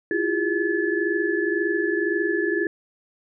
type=tone cluster; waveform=sine; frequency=331.8 / 353.7 / 406.8 / 1723 Hz; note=E4 / F4 / G#4 / A6; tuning=+11 / +22 / -36 / -37 cents; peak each=-26 dBFS; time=0.11-2.67 s; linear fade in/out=2 ms; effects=none